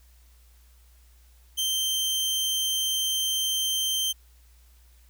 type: tone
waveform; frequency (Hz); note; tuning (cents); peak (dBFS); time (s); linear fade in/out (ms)
sawtooth; 3131; G7; -3; -21; 1.57-4.13; 20
effects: added 60 Hz sine -53 dBFS peak until 5.09 s + white hiss -63 dBFS RMS until 5.09 s